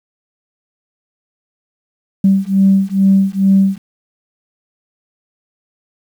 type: beating tone pair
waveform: sine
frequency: 193 / 195.3 Hz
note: G3 / G3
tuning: -27 / -6 cents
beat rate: 2.3 Hz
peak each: -11 dBFS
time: 2.24-3.78 s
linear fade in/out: 5 ms
effects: tanh soft clip ceiling -1 dBFS + 7-bit